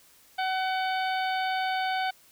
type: harmonic tone with a mistuned harmonic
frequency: 753 Hz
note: F#5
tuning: 30 cents sharp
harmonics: 1 / 2 / 3 / 4 / 5 / 6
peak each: -27 / -33 / -37 / -39 / -41 / -43 dBFS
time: 0.38-2.11 s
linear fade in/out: 10 ms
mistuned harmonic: 5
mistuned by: -64 cents
effects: white hiss -58 dBFS RMS until 2.31 s